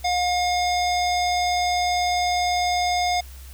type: tone with low-pass filter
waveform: square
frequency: 716 Hz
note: F5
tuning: 43 cents sharp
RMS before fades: -22 dBFS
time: 0.04-3.21 s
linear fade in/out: 10 ms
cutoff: 5600 Hz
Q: 2.4
effects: added 65 Hz sine -38 dBFS peak until 3.53 s + white hiss -48 dBFS RMS until 3.53 s